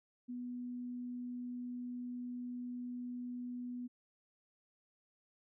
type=tone; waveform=sine; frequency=245.9 Hz; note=B3; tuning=7 cents flat; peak=-40 dBFS; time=0.28-3.88 s; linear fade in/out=20 ms; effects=none